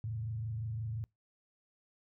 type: tone with frequency modulation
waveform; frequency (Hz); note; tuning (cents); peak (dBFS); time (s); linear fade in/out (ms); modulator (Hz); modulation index
sine; 111.5; A2; +23; -35; 0.04-1.04; 0; 25.7; 0.55
effects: noise-tail reverb RT60 0.2 s tail -26 dB re dry